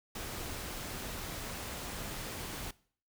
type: noise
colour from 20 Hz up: pink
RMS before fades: -41 dBFS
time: 0.15-2.71 s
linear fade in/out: 5 ms
effects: noise-tail reverb RT60 0.5 s tail -21 dB re dry